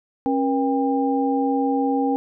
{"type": "tone cluster", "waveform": "sine", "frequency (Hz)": [272.3, 478.7, 798], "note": ["C#4", "A#4", "G5"], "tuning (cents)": [-31, 46, 31], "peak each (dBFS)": [-20, -25, -24], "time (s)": [0.26, 2.16], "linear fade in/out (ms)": 0, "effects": []}